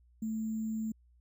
sine tone with sample-and-hold, 220 Hz, A3, in tune, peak -32 dBFS, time 0.22-0.92 s, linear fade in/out 5 ms, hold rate 7350 Hz, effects added 60 Hz sine -61 dBFS peak until 1.2 s

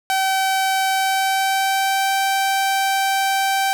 sawtooth tone with pitch glide, 768 to 777.8 Hz, G5 to G5, -36 to -14 cents, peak -13 dBFS, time 0.1-3.73 s, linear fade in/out 0 ms, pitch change +22 cents, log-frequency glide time 0.91-2.1 s, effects 9-bit

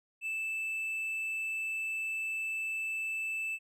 triangle tone, 2637 Hz, E7, in tune, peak -31 dBFS, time 0.21-3.59 s, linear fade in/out 50 ms, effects none

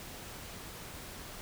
silence, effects pink hiss -46 dBFS RMS until 1.41 s

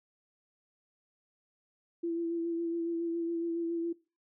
sine tone with vibrato, 336.1 Hz, E4, 34 cents sharp, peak -30 dBFS, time 2.03-3.93 s, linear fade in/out 10 ms, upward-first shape sine, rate 7.2 Hz, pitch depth 21 cents each way, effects noise-tail reverb RT60 0.3 s tail -21 dB re dry

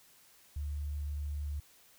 sine tone, 73 Hz, D2, 10 cents flat, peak -34 dBFS, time 0.56-1.6 s, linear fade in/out 5 ms, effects white hiss -62 dBFS RMS until 1.98 s

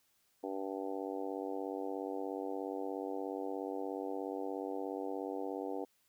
harmonic tone, 96.9 Hz, G2, 20 cents flat, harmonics 3 / 4 / 5 / 6 / 7 / 8 / 9, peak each -42 / -43 / -42 / -50 / -47 / -47 / -51 dBFS, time 0.43-5.85 s, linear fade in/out 10 ms, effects white hiss -74 dBFS RMS until 6.08 s

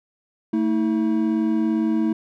triangle tone pair together, 223.4 / 321 Hz, A3 / E4, +27 / -46 cents, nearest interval tritone, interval 627 cents, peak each -19 dBFS, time 0.53-2.13 s, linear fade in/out 5 ms, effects none

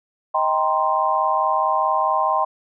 sine chord, C minor seventh, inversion first, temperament just, 627.9 / 784.9 / 941.9 / 1046.5 Hz, Eb5 / G5 / Bb5 / C6, +16 / +2 / +18 / 0 cents, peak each -24 / -22 / -24 / -20 dBFS, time 0.34-2.45 s, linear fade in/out 10 ms, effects none

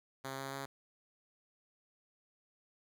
5% pulse tone with pitch steps, 134.4 / 135.8 / 137.22 Hz, C3 / C#3 / C#3, +47 / -35 / -17 cents, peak -29 dBFS, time 0.24-0.66 s, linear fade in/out 10 ms, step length 140 ms, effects none

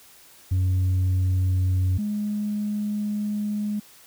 sine tone pair in turn, 92.5 / 208.6 Hz, F#2 / G#3, 0 / +8 cents, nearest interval octave + major second, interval 1408 cents, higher second, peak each -16 / -23 dBFS, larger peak first, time 0.51-1.98 / 1.98-3.8 s, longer second, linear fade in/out 10 ms, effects tanh soft clip ceiling -18 dBFS + white hiss -51 dBFS RMS until 4.06 s

